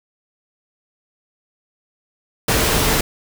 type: tone in noise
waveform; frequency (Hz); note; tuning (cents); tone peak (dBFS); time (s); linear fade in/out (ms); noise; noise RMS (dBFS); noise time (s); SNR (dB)
sine; 450; A4; +39; -27; 2.48-3.01; 5; pink; -17; 2.48-3.01; -13
effects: none